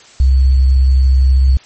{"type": "tone with sample-and-hold", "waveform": "sine", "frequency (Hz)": 65.7, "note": "C2", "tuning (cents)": 8, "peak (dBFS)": -6, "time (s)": [0.2, 1.57], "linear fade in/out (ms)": 0, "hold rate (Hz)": 4410, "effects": ["white hiss -42 dBFS RMS until 1.65 s", "MP3 32 kbps"]}